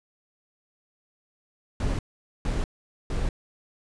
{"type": "noise bursts", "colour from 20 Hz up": "brown", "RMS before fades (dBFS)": -26, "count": 3, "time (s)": [1.8, 3.29], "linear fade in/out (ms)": 2, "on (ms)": 190, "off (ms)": 460, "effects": ["resampled to 22050 Hz"]}